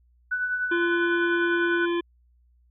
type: tone with tremolo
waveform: sine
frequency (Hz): 1490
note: F#6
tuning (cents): +12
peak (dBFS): -22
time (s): 0.31-1.86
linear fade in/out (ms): 10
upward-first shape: triangle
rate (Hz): 10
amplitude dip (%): 50
type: harmonic tone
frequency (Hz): 343.8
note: F4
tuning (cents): -27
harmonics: 1 / 3 / 5 / 7 / 9 / 10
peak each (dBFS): -23 / -33 / -37 / -40 / -42 / -43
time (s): 0.71-2.01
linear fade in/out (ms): 10
effects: added 60 Hz sine -58 dBFS peak until 2.7 s